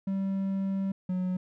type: tone pair in turn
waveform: triangle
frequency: 193.9 / 183.33 Hz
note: G3 / F#3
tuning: -19 / -16 cents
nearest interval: minor second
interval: 97 cents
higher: first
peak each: -25 dBFS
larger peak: neither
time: 0.07-0.92 / 1.09-1.37 s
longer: first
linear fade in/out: 5 ms
effects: none